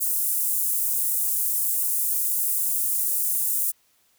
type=high-pass noise; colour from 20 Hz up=pink; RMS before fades=-24 dBFS; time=0-3.72 s; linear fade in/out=20 ms; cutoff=9600 Hz; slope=24 dB/octave; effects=white hiss -64 dBFS RMS until 4.18 s